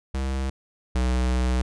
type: tone pair in turn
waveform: square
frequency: 66.4 / 62.67 Hz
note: C2 / B1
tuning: +26 / +26 cents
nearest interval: minor second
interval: 100 cents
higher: first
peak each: -25 / -21 dBFS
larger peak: second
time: 0.14-0.5 / 0.95-1.62 s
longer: second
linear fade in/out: 5 ms
effects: resampled to 22050 Hz